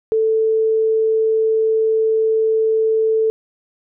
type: tone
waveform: sine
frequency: 441.8 Hz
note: A4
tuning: 7 cents sharp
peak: -13 dBFS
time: 0.12-3.3 s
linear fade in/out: 0 ms
effects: none